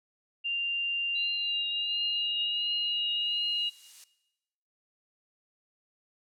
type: tone with pitch glide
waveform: sine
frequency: 2788 to 2853 Hz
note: F7 to F7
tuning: -4 to +36 cents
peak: -28 dBFS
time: 0.44-3.7 s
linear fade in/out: 20 ms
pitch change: +40 cents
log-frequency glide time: 1.11-2.62 s
type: tone with vibrato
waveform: sine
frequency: 3951 Hz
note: B7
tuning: in tune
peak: -37 dBFS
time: 1.15-3.7 s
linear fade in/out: 10 ms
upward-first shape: triangle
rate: 1.4 Hz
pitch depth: 72 cents each way
type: noise with exponential growth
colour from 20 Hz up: violet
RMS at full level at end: -39 dBFS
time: 2.43-4.04 s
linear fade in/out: 2 ms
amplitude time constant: 350 ms
effects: noise-tail reverb RT60 1.0 s tail -18 dB re dry + low-pass 7000 Hz 12 dB/octave